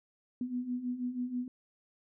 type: beating tone pair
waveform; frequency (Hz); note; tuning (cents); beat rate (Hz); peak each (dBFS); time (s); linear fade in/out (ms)
sine; 243.4 / 249.6; B3 / B3; -25 / +19; 6.2; -39 / -34; 0.41-1.48; 2
effects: none